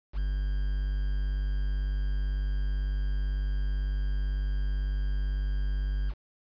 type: tone with quantisation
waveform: triangle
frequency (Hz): 49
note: G1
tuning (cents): 0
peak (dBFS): -24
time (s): 0.13-6.14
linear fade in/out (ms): 50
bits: 8
effects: resampled to 11025 Hz